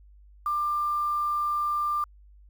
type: tone with quantisation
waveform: sine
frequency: 1190 Hz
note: D6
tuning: 22 cents sharp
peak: -24 dBFS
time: 0.46-2.04 s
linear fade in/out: 2 ms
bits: 8
effects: added 50 Hz sine -50 dBFS peak until 2.49 s